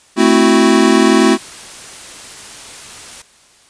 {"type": "chord", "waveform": "square", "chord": "F# half-diminished seventh", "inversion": "first", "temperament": "equal", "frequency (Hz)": [220, 261.6, 329.6, 370], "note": ["A3", "C4", "E4", "F#4"], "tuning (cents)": [0, 0, 0, 0], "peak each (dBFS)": -14, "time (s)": [0.16, 1.38], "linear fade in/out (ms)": 50}
{"type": "noise", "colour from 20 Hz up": "white", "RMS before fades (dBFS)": -33, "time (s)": [1.14, 3.22], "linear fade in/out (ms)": 5}
{"effects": ["white hiss -48 dBFS RMS until 3.69 s", "resampled to 22050 Hz"]}